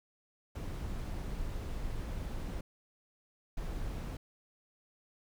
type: noise bursts at uneven times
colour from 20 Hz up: brown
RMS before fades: -38 dBFS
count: 2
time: 0.55-2.61 / 3.57-4.17 s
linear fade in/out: 5 ms
effects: none